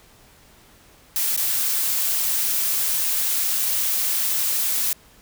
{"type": "noise with dropouts", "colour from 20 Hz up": "blue", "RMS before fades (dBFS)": -22, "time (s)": [1.16, 4.93], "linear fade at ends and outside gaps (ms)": 1, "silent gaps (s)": [1.364, 1.375], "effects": ["pink hiss -52 dBFS RMS until 5.21 s"]}